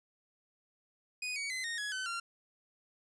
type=tone with pitch steps; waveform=sawtooth; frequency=2486 / 2253 / 2043 / 1851.7 / 1678.5 / 1521.5 / 1379.2 Hz; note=D#7 / C#7 / C7 / A#6 / G#6 / F#6 / F6; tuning=-2 / +28 / -42 / -12 / +18 / +48 / -22 cents; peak=-32 dBFS; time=1.22-2.2 s; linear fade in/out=5 ms; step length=140 ms; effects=resampled to 22050 Hz